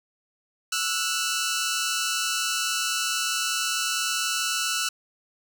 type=tone pair together; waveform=10% pulse; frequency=1327.7 / 1468 Hz; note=E6 / F#6; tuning=+12 / -14 cents; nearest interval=major second; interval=174 cents; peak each=-19 dBFS; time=0.72-4.89 s; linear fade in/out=5 ms; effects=none